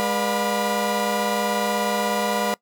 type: tone cluster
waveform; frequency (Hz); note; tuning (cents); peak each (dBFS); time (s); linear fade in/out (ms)
35% pulse; 207 / 483.8 / 597 / 714 / 984; G#3 / B4 / D5 / F5 / B5; -5 / -36 / +28 / +38 / -7; -26; 0-2.54; 0
effects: noise-tail reverb RT60 0.1 s tail -22 dB re dry